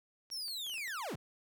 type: clicks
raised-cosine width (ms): 0.2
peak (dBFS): -38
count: 7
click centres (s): 0.302 / 0.482 / 0.666 / 0.697 / 0.741 / 0.781 / 0.879
type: linear sweep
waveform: 40% pulse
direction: down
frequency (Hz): 5640 to 61.1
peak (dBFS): -37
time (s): 0.31-1.16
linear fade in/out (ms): 10
effects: none